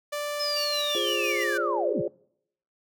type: tone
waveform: sawtooth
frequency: 587.3 Hz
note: D5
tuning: in tune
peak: -25 dBFS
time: 0.12-1.58 s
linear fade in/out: 10 ms
type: linear sweep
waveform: sine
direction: down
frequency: 5220 to 92.5 Hz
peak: -27 dBFS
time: 0.39-2.02 s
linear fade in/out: 20 ms
type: tone with tremolo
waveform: 30% pulse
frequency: 2820 Hz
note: F7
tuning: 16 cents sharp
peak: -30 dBFS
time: 0.56-1.44 s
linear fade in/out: 5 ms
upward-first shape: square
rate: 5.9 Hz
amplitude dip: 60%
type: chord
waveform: sine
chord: D half-diminished seventh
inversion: first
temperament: equal with one note detuned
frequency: 349.2 / 415.3 / 530.9 / 587.3 Hz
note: F4 / Ab4 / C5 / D5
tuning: 0 / 0 / +25 / 0 cents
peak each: -31 dBFS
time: 0.95-2.08 s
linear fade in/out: 2 ms
effects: noise-tail reverb RT60 0.7 s tail -24 dB re dry